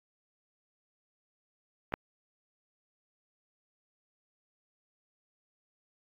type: clicks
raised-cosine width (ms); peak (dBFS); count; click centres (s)
0.5; -28 / -13; 2; 1.923 / 1.939
effects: AAC 32 kbps